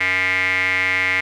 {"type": "tone with band-pass filter", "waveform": "square", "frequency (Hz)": 93, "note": "F#2", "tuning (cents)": 9, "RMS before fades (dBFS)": -19, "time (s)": [0, 1.21], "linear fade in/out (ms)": 10, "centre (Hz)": 2100, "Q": 8.8, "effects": []}